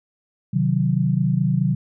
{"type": "chord", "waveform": "sine", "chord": "C diminished", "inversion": "none", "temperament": "equal", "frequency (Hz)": [130.81, 155.56, 185], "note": ["C3", "Eb3", "Gb3"], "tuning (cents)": [0, 0, 0], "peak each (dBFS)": -21, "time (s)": [0.53, 1.75], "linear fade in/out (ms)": 10, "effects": []}